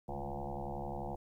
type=tone with frequency modulation; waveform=sine; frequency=351.6 Hz; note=F4; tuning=12 cents sharp; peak=-37 dBFS; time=0.08-1.16 s; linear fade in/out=10 ms; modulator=71.3 Hz; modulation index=7.1; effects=12-bit